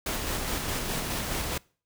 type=noise with tremolo; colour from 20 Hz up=pink; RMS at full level=-30 dBFS; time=0.06-1.58 s; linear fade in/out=5 ms; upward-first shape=square; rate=4.8 Hz; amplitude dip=25%; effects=noise-tail reverb RT60 0.4 s tail -24 dB re dry